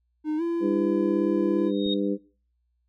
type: tone with pitch glide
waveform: triangle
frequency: 306.5 to 338.1 Hz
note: D#4 to E4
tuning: -26 to +44 cents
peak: -22 dBFS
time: 0.24-1.72 s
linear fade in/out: 50 ms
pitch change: +170 cents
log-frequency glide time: 0.37-0.42 s
type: harmonic tone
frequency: 100.2 Hz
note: G2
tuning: 38 cents sharp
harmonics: 2 / 3 / 4 / 5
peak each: -28 / -26 / -31 / -31 dBFS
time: 0.6-2.18 s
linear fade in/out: 50 ms
type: tone with exponential growth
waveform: sine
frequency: 3729 Hz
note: A#7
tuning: in tune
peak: -24 dBFS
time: 1.58-1.94 s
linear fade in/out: 5 ms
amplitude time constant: 77 ms
type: click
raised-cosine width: 3 ms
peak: -29 dBFS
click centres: 1.862 s
effects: noise-tail reverb RT60 0.4 s tail -22 dB re dry + added 60 Hz sine -69 dBFS peak until 2.88 s